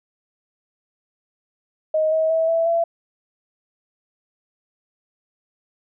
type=tone with pitch steps; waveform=sine; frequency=626 / 637.3 / 648.8 / 660.5 / 672.5 Hz; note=D#5 / D#5 / E5 / E5 / E5; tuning=+10 / +41 / -28 / +3 / +34 cents; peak=-16 dBFS; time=1.94-2.84 s; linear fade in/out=5 ms; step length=180 ms; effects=none